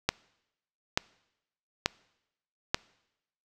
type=click train; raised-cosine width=0.2 ms; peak=-6 dBFS; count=4; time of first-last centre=0.09-2.745 s; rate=1.13 Hz; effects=noise-tail reverb RT60 0.9 s tail -24 dB re dry